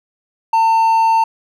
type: tone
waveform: triangle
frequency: 900 Hz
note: A5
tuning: 39 cents sharp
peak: -8 dBFS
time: 0.53-1.24 s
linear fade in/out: 5 ms
effects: none